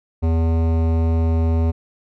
sine tone with hard clipping, 81.9 Hz, E2, 11 cents flat, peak -17 dBFS, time 0.22-1.72 s, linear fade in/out 20 ms, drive 16 dB, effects none

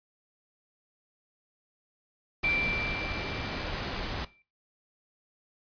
pink noise, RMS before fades -34 dBFS, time 2.43-4.25 s, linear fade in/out 5 ms
sine tone with exponential decay, 2349 Hz, D7, in tune, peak -25 dBFS, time 2.44-4.42 s, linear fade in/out 1 ms, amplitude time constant 430 ms
effects noise-tail reverb RT60 0.3 s tail -17 dB re dry + resampled to 11025 Hz

